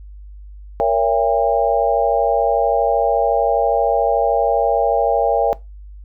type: chord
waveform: sine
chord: A# diminished seventh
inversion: none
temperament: just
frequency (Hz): 466.2 / 559.4 / 671.3 / 805.5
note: A#4 / C#5 / E5 / G5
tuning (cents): 0 / +16 / +31 / +47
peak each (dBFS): -19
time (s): 0.8-5.53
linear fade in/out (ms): 0
effects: noise-tail reverb RT60 0.2 s tail -19 dB re dry + added 50 Hz sine -34 dBFS peak until 6.04 s